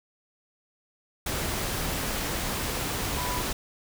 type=tone in noise; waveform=sine; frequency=987.8 Hz; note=B5; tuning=in tune; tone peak=-33 dBFS; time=3.17-3.42 s; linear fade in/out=5 ms; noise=pink; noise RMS=-30 dBFS; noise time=1.26-3.53 s; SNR=-6 dB; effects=none